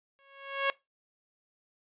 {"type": "tone with exponential growth", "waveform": "10% pulse", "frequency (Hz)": 550, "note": "C#5", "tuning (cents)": -14, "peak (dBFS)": -15, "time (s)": [0.19, 0.7], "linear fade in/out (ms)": 0, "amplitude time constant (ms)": 110, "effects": ["noise-tail reverb RT60 0.2 s tail -21 dB re dry", "resampled to 8000 Hz"]}